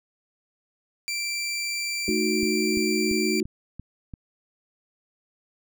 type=tone; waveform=20% pulse; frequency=2349 Hz; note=D7; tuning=in tune; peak=-22 dBFS; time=1.08-3.4 s; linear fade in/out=0 ms
type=chord; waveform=sine; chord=D# diminished; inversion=second; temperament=equal; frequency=220 / 311.1 / 370 Hz; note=A3 / D#4 / F#4; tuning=0 / 0 / 0 cents; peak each=-27 / -27 / -26 dBFS; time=2.08-3.43 s; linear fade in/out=2 ms
type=click train; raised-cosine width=5 ms; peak=-25 dBFS; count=7; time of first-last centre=2.09-4.138 s; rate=2.93 Hz
effects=none